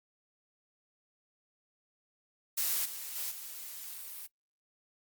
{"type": "noise with level steps", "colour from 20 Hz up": "blue", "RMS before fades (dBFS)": [-31, -41, -36, -44], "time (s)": [2.57, 4.27], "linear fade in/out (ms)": 10, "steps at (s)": [2.84, 3.15, 3.3], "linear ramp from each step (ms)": 20, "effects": ["noise-tail reverb RT60 0.1 s tail -21 dB re dry", "Opus 48 kbps"]}